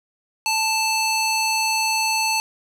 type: tone with band-pass filter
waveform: square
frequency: 880 Hz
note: A5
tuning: in tune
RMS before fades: -21 dBFS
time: 0.46-2.4 s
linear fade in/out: 0 ms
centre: 4900 Hz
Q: 0.67
effects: none